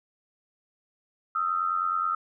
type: tone pair together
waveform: sine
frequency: 1253.6 / 1343 Hz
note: D#6 / E6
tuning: +13 / +32 cents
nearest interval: minor second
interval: 119 cents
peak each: -27 / -27 dBFS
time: 1.35-2.15 s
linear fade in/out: 5 ms
effects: none